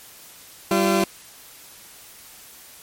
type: tone pair together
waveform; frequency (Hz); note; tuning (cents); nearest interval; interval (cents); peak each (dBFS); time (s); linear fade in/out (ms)
20% pulse; 194 / 340.9; G3 / F4; -18 / -42; minor seventh; 976; -15; 0.71-1.04; 2
effects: white hiss -45 dBFS RMS until 2.82 s + MP3 64 kbps